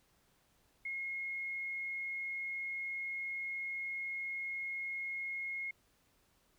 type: tone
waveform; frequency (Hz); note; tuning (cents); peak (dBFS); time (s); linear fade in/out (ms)
sine; 2157; C#7; -48; -37; 0.85-5.71; 5
effects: pink hiss -72 dBFS RMS until 6.58 s